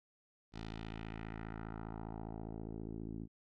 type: tone with low-pass filter sweep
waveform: 10% pulse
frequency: 54.9 Hz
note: A1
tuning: 3 cents flat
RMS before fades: -45 dBFS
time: 0.52-3.28 s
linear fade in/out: 50 ms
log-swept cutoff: 4700 to 270 Hz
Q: 1.7
effects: none